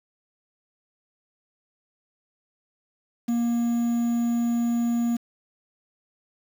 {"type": "tone with quantisation", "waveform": "triangle", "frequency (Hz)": 235.9, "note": "A#3", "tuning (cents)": 21, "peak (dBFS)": -19, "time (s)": [3.28, 5.17], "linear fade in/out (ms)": 10, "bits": 7, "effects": []}